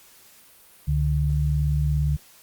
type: tone pair together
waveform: sine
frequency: 69.29 / 146.83 Hz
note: C#2 / D3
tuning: 0 / 0 cents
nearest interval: octave + minor second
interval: 1300 cents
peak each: -22 dBFS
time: 0.87-2.17 s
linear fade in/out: 20 ms
effects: white hiss -52 dBFS RMS until 2.42 s + Opus 48 kbps